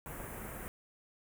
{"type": "band-stop noise", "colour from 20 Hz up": "pink", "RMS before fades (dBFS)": -44, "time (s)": [0.06, 0.68], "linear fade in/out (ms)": 0, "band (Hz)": [2200, 8800], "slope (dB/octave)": 24, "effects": []}